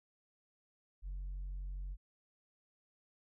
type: tone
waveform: sine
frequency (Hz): 46.25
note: F#1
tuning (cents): 0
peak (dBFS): -37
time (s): 1.02-1.97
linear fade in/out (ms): 50
effects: tanh soft clip ceiling -38 dBFS